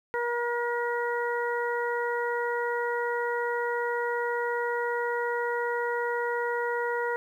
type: harmonic tone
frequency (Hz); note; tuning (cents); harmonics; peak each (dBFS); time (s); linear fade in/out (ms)
477.3; A#4; +41; 1 / 2 / 3 / 4; -29 / -32 / -34 / -35; 0.14-7.16; 0
effects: 10-bit